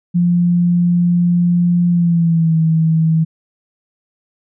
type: tone with pitch glide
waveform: sine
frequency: 174.61 to 161.05 Hz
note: F3 to E3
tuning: 0 to -40 cents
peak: -10 dBFS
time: 0.14-3.25 s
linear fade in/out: 20 ms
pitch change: -140 cents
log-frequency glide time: 1.89-2.56 s
effects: none